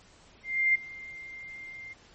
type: tone with ADSR envelope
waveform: sine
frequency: 2102 Hz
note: C7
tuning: 7 cents sharp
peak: -19 dBFS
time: 0.43-1.94 s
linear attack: 320 ms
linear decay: 8 ms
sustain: -21 dB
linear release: 18 ms
effects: pink hiss -57 dBFS RMS until 2.14 s + MP3 32 kbps